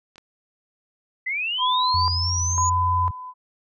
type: clicks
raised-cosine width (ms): 0.2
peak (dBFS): -30 / -26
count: 2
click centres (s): 0.158 / 0.181
type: linear sweep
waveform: sine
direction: up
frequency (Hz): 1975.5 to 6900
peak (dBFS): -23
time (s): 1.26-2.7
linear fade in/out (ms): 10
type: tone with tremolo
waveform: sine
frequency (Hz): 1007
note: B5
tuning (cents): +33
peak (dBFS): -19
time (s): 1.58-3.34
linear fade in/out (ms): 50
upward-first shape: square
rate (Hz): 1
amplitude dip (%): 80
type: tone with pitch glide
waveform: sine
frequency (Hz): 87.3 to 88.06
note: F2 to F2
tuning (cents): 0 to +15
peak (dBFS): -23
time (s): 1.94-3.11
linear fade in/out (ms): 5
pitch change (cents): +15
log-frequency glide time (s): 2.13-2.24
effects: none